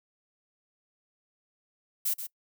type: noise with echo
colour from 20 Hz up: violet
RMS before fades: -28 dBFS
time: 2.05-2.14 s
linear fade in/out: 10 ms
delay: 130 ms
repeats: 1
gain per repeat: -9 dB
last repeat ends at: 2.27 s
effects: noise-tail reverb RT60 0.1 s tail -23 dB re dry